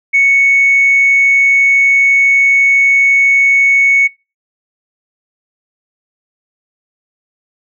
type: tone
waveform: sine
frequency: 2217 Hz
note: C#7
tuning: in tune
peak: -5 dBFS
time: 0.13-4.08 s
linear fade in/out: 20 ms
effects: noise-tail reverb RT60 0.3 s tail -26 dB re dry + tanh soft clip ceiling -2 dBFS